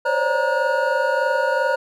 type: tone cluster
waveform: triangle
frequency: 521 / 544 / 586 / 939 / 1446 Hz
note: C5 / C#5 / D5 / A#5 / F#6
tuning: -7 / -33 / -4 / +12 / -40 cents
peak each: -22 dBFS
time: 0.05-1.76 s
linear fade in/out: 10 ms
effects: none